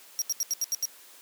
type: tone bursts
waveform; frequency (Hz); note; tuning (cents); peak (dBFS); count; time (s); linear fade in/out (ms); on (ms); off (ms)
40% pulse; 5660; F8; +22; -24; 7; 0.19-0.854; 0; 28; 78
effects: white hiss -52 dBFS RMS until 1.21 s + high-pass 300 Hz 12 dB/octave